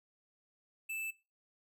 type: tone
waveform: square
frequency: 2637 Hz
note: E7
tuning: in tune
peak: -38 dBFS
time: 0.89-1.11 s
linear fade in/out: 10 ms
effects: noise-tail reverb RT60 0.3 s tail -20 dB re dry